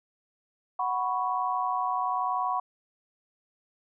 sine chord, F# suspended fourth, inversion none, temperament equal, 740 / 987.8 / 1108.7 Hz, F#5 / B5 / C#6, 0 / 0 / 0 cents, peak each -30 dBFS, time 0.79-2.6 s, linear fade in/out 5 ms, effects none

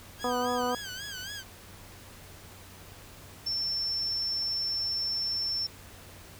15% pulse tone with vibrato, 1578 Hz, G6, 11 cents sharp, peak -31 dBFS, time 0.18-1.44 s, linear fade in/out 50 ms, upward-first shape sine, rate 3.7 Hz, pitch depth 110 cents each way
harmonic tone, 246.9 Hz, B3, in tune, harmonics 1 / 2 / 3 / 4 / 5, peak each -34 / -31 / -33 / -34 / -35 dBFS, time 0.24-0.75 s, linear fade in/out 2 ms
sine tone, 5390 Hz, E8, 38 cents sharp, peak -28 dBFS, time 3.46-5.67 s, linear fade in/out 10 ms
effects added 93 Hz sine -53 dBFS peak until 6.39 s + pink hiss -50 dBFS RMS until 6.39 s

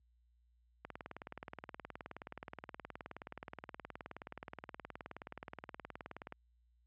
click train, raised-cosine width 0.5 ms, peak -30 dBFS, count 105, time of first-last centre 0.85-6.324 s, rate 19 Hz, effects added 59 Hz sine -63 dBFS peak until 6.86 s + high-pass 80 Hz 12 dB/octave

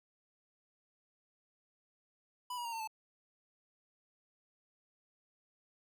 square tone with pitch steps, 990 / 960.2 / 931.2 / 903.1 / 875.9 Hz, B5 / B5 / A#5 / A5 / A5, +4 / -49 / -2 / +45 / -8 cents, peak -39 dBFS, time 2.5-2.875 s, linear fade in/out 5 ms, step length 75 ms, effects none

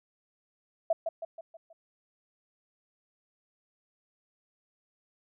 sine tone with echo, 659.3 Hz, E5, in tune, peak -22 dBFS, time 0.9-0.93 s, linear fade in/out 5 ms, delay 160 ms, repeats 5, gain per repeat -6 dB, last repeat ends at 1.73 s, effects none

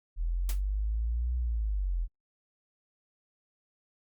sine linear two-way sweep, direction up then down, 40.05 to 61.8 to 40.05 Hz, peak -27 dBFS, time 0.16-2.08 s, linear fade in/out 50 ms, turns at 1.36 s
white noise with exponential decay, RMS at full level -35 dBFS, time 0.49-0.61 s, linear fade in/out 2 ms, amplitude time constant 25 ms
effects Opus 48 kbps

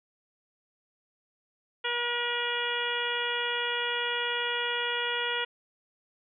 harmonic tone, 479.2 Hz, A#4, 48 cents sharp, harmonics 1 / 2 / 3 / 4 / 5 / 6 / 7, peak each -36 / -36 / -34 / -35 / -38 / -34 / -36 dBFS, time 1.84-5.45 s, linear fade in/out 10 ms, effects none

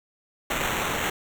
white noise with sample-and-hold, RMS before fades -27 dBFS, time 0.5-1.1 s, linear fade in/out 5 ms, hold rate 4900 Hz, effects none

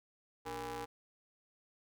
sawtooth ring-modulated tone, 174.61 Hz, F3, in tune, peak -33 dBFS, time 0.45-0.86 s, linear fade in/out 20 ms, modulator 643 Hz, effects none

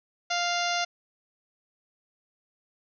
harmonic tone, 698.5 Hz, F5, in tune, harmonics 1 / 2 / 3 / 4 / 5 / 6 / 7 / 8 / 9, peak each -29 / -32 / -34 / -35 / -36 / -37 / -37 / -38 / -39 dBFS, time 0.3-0.85 s, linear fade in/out 10 ms, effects none

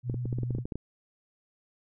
sine tone with vibrato, 121.9 Hz, B2, 22 cents flat, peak -30 dBFS, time 0.03-0.65 s, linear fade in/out 50 ms, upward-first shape sine, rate 6.9 Hz, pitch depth 22 cents each way
clicks, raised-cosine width 3 ms, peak -21 dBFS, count 12, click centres 0.098 / 0.143 / 0.256 / 0.328 / 0.386 / 0.433 / 0.507 / 0.55 / 0.585 / 0.655 / 0.722 / 0.756 s
effects none

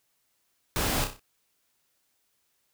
pink noise with echo, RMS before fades -28 dBFS, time 0.76-1.04 s, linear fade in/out 0 ms, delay 31 ms, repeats 5, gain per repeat -6 dB, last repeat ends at 1.195 s, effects white hiss -73 dBFS RMS until 2.73 s

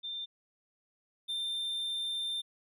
sine / triangle tone pair in turn, 3588 / 3588 Hz, A7 / A7, +33 / +33 cents, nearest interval unison, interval 0 cents, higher neither, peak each -36 / -31 dBFS, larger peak second, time 0.03-0.26 / 1.28-2.42 s, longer second, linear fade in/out 20 ms, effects none

